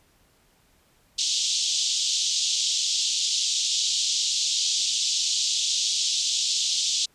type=band-pass noise; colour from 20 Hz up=pink; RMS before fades=-25 dBFS; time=1.18-7.06 s; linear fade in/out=10 ms; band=3200 to 7400 Hz; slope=48 dB/octave; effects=pink hiss -62 dBFS RMS until 7.14 s + resampled to 32000 Hz